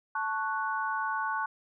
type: chord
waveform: sine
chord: F# minor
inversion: first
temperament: equal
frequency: 880 / 1108.7 / 1480 Hz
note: A5 / C#6 / F#6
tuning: 0 / 0 / 0 cents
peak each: -33 dBFS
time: 0.15-1.46 s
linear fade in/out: 5 ms
effects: none